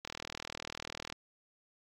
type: click train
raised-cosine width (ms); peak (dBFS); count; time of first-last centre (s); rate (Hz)
0.2; -22; 44; 0.05-1.125; 40
effects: AAC 48 kbps